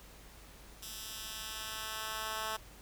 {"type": "tone with high-pass filter sweep", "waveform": "10% pulse", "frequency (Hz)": 218.7, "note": "A3", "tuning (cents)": -10, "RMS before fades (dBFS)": -41, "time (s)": [0.82, 2.57], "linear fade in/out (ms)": 10, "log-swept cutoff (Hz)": [4600, 880], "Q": 0.73, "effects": ["added 50 Hz sine -56 dBFS peak until 2.81 s", "pink hiss -56 dBFS RMS until 2.81 s"]}